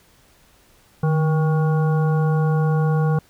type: harmonic tone with a mistuned harmonic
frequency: 158.7 Hz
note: D#3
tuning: 35 cents sharp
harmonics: 1 / 3 / 5 / 7 / 9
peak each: -16 / -26 / -30 / -33 / -35 dBFS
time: 1.03-3.19 s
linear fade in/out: 5 ms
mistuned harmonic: 1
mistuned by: -68 cents
effects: pink hiss -55 dBFS RMS until 3.29 s